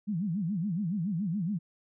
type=tone with vibrato; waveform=sine; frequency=185 Hz; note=F#3; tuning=in tune; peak=-28 dBFS; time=0.07-1.59 s; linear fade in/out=20 ms; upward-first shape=sine; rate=7.1 Hz; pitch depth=260 cents each way; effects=none